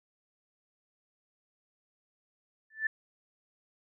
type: tone with exponential growth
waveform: sine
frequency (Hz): 1760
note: A6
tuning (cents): 0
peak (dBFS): -23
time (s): 2.7-2.87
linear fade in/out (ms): 5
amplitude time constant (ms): 35
effects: none